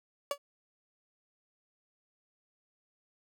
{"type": "tone with exponential decay", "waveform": "30% pulse", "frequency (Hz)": 570, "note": "C#5", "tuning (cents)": 48, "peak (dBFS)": -24, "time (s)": [0.31, 0.38], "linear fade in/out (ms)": 2, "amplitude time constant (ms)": 15, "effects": []}